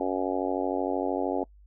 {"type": "harmonic tone", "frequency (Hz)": 93.1, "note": "F#2", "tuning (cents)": 11, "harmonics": [3, 4, 5, 6, 7, 8, 9], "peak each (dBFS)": [-31, -32, -33, -34, -34, -35, -36], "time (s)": [0, 1.44], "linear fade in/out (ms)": 5, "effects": ["noise-tail reverb RT60 0.1 s tail -25 dB re dry", "added 50 Hz sine -51 dBFS peak until 1.66 s"]}